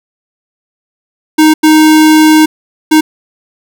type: tone bursts at uneven times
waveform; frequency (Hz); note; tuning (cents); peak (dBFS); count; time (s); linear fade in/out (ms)
square; 311.1; D#4; 0; -3; 3; 1.38-1.54 / 1.63-2.46 / 2.91-3.01; 10
effects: none